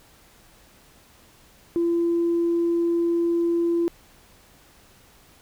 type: tone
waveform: sine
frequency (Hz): 340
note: F4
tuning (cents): -46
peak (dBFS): -18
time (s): 1.76-3.88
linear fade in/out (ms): 0
effects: tanh soft clip ceiling -15 dBFS + pink hiss -54 dBFS RMS until 5.41 s